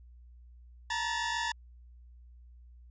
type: tone cluster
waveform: sawtooth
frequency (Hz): 903 / 950 / 1743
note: A5 / A#5 / A6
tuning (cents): +45 / +33 / -17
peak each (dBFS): -33 / -31 / -31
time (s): 0.9-1.52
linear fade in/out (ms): 5
effects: added 60 Hz sine -51 dBFS peak until 2.9 s + resampled to 16000 Hz